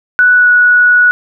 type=tone with pitch glide; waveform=sine; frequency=1480 to 1466.4 Hz; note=F#6 to F#6; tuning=0 to -16 cents; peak=-4 dBFS; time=0.19-1.11 s; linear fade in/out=0 ms; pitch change=-16 cents; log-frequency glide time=0.34-0.49 s; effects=none